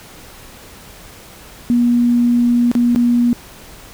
sine tone with dropouts, 240.2 Hz, B3, 48 cents flat, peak -10 dBFS, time 1.7-3.33 s, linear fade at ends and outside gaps 0 ms, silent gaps 2.715-2.752 / 2.949-2.96 s, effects pink hiss -39 dBFS RMS until 3.93 s

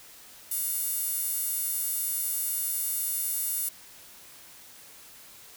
sawtooth tone with high-pass filter, 718 Hz, F5, 48 cents sharp, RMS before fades -30 dBFS, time 0.51-3.69 s, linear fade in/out 5 ms, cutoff 11000 Hz, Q 1.8, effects white hiss -50 dBFS RMS until 5.56 s

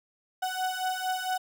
35% pulse beating tone pair, 742 / 746.4 Hz, F#5 / F#5, +5 / +15 cents, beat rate 4.4 Hz, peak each -30 dBFS, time 0.42-1.38 s, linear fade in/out 10 ms, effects none

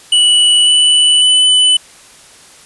square tone with pitch steps, 2951 / 2975 / 2999 Hz, F#7 / F#7 / F#7, -5 / +9 / +23 cents, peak -7 dBFS, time 0.12-1.77 s, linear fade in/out 5 ms, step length 550 ms, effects white hiss -40 dBFS RMS until 2.65 s + resampled to 24000 Hz

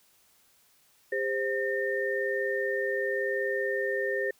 sine tone cluster, 402.1 / 523 / 1819 Hz, G4 / C5 / A#6, +44 / -1 / -43 cents, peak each -31 dBFS, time 1.12-4.31 s, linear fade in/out 5 ms, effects white hiss -64 dBFS RMS until 4.39 s

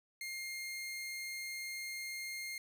sawtooth tone, 2123 Hz, C7, 25 cents sharp, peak -37 dBFS, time 0.21-2.58 s, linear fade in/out 2 ms, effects none

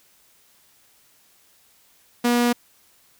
sawtooth tone, 240.7 Hz, B3, 44 cents flat, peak -13 dBFS, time 2.24-2.53 s, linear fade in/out 10 ms, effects white hiss -58 dBFS RMS until 3.19 s

